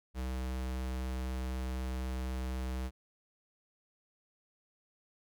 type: tone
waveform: square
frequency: 64 Hz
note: C2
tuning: 38 cents flat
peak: -35 dBFS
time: 0.14-2.91 s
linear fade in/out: 50 ms
effects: none